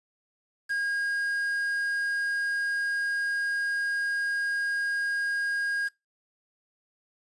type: tone with quantisation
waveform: triangle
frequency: 1628 Hz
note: G#6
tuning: 35 cents flat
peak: -24 dBFS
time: 0.69-5.89 s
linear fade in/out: 20 ms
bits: 7
effects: noise-tail reverb RT60 0.2 s tail -22 dB re dry + resampled to 24000 Hz